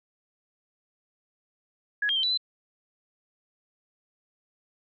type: tone with pitch steps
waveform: sine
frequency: 1674 / 3211 / 3116 / 3959 / 4050 Hz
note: G#6 / G7 / G7 / B7 / B7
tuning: +13 / +41 / -11 / +3 / +43 cents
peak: -23 dBFS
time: 2.02-2.375 s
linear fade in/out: 5 ms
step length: 71 ms
effects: none